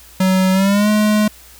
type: tone with pitch glide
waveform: square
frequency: 187.6 to 211.8 Hz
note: F#3 to G#3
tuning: +24 to +34 cents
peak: -12 dBFS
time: 0.2-1.28 s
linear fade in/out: 5 ms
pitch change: +210 cents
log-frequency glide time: 0.52-0.89 s
effects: added 60 Hz sine -46 dBFS peak until 1.59 s + white hiss -43 dBFS RMS until 1.59 s